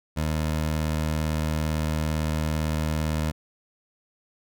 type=tone; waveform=20% pulse; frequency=77.78 Hz; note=D#2; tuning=in tune; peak=-19 dBFS; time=0.16-3.32 s; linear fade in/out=20 ms; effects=none